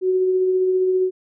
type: tone with tremolo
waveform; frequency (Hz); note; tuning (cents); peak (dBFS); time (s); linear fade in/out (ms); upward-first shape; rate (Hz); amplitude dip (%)
sine; 371.7; F#4; +8; -14; 0.01-1.11; 50; triangle; 15; 30
effects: none